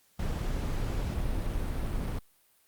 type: noise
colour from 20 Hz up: brown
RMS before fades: -31 dBFS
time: 0.19-2.19 s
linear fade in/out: 5 ms
effects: white hiss -66 dBFS RMS until 2.67 s + Opus 48 kbps